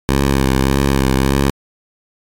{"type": "tone with vibrato", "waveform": "10% pulse", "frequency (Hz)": 67.4, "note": "C#2", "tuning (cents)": -48, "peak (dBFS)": -4, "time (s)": [0.09, 1.5], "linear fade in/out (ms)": 0, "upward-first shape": "sine", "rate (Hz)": 1.7, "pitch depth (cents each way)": 40, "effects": ["AAC 64 kbps"]}